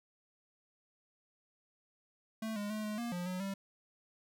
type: tone with pitch steps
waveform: square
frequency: 221 / 205.6 / 214.6 / 211.8 / 236.4 / 177 / 183.1 / 195.7 Hz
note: A3 / G#3 / A3 / G#3 / A#3 / F3 / F#3 / G3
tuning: +8 / -17 / -43 / +34 / +24 / +23 / -18 / -3 cents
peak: -37 dBFS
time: 2.42-3.54 s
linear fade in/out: 5 ms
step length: 140 ms
effects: none